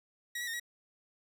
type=tone with pitch steps; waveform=sawtooth; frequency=1908 / 1941 / 1836 / 1913 Hz; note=A#6 / B6 / A#6 / A#6; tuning=+40 / -31 / -27 / +44 cents; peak=-32 dBFS; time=0.35-0.598 s; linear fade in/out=5 ms; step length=62 ms; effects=none